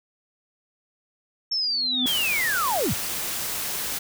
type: linear sweep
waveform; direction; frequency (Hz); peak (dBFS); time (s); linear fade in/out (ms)
sine; down; 5460 to 55; -22; 1.51-2.94; 10
type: tone with exponential growth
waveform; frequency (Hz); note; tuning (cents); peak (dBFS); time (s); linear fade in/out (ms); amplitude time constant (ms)
triangle; 251.6; B3; +32; -20; 1.63-2.06; 0; 92
type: noise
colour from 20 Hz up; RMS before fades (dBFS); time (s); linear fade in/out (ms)
white; -29; 2.06-3.99; 10
effects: none